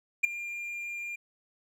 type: tone with ADSR envelope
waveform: triangle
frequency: 2398 Hz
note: D7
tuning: 36 cents sharp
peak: -15 dBFS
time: 0.23-1.16 s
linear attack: 14 ms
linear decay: 9 ms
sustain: -18 dB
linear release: 10 ms
effects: none